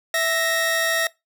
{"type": "tone pair together", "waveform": "sawtooth", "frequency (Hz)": [659.3, 1864.8], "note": ["E5", "A#6"], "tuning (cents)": [0, 0], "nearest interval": "octave + tritone", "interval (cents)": 1800, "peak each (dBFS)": [-19, -18], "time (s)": [0.14, 1.07], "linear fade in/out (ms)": 2, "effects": ["noise-tail reverb RT60 0.2 s tail -22 dB re dry"]}